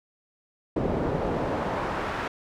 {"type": "noise with band-pass filter sweep", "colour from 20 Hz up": "brown", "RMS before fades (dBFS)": -28, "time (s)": [0.76, 2.28], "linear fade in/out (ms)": 5, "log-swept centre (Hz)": [390, 1400], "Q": 1, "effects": []}